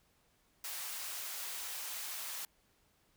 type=high-pass noise; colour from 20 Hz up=white; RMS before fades=-42 dBFS; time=0.64-2.45 s; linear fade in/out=2 ms; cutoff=720 Hz; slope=12 dB/octave; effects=pink hiss -72 dBFS RMS until 3.16 s